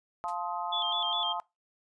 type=chord; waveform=sine; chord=F dominant seventh; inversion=none; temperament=just; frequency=698.5 / 873.1 / 1047.7 / 1257.2 Hz; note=F5 / A5 / C6 / Eb6; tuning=0 / -14 / +2 / +18 cents; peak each=-37 / -35 / -38 / -39 dBFS; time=0.24-1.4 s; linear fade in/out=0 ms
type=noise with exponential decay; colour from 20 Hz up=white; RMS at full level=-45 dBFS; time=0.28-0.38 s; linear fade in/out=5 ms; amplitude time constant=20 ms
type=tone with vibrato; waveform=sine; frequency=3309 Hz; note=G#7; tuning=7 cents flat; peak=-29 dBFS; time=0.72-1.33 s; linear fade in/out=10 ms; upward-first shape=square; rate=4.9 Hz; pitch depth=66 cents each way
effects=noise-tail reverb RT60 0.2 s tail -21 dB re dry + resampled to 22050 Hz